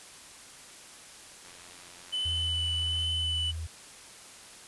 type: click train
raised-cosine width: 0.2 ms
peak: -34 dBFS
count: 142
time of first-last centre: 1.45-3.045 s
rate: 88.4 Hz
type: tone with vibrato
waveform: triangle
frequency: 3002 Hz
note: F#7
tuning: 24 cents sharp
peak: -27 dBFS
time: 2.12-3.52 s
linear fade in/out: 20 ms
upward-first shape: sine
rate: 1.3 Hz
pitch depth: 13 cents each way
type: tone with pitch glide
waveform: sine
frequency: 83 to 81.01 Hz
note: E2 to E2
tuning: +12 to -30 cents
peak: -33 dBFS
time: 2.25-3.67 s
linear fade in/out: 10 ms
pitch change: -42 cents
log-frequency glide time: 2.82-3.55 s
effects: white hiss -49 dBFS RMS until 4.67 s + resampled to 24000 Hz